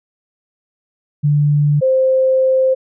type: tone pair in turn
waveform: sine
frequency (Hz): 146.83 / 523.2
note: D3 / C5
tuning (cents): 0 / 0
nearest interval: octave + minor seventh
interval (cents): 2200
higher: second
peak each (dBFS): -10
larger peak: neither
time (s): 1.23-1.81 / 1.81-2.75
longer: second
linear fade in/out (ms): 20
effects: none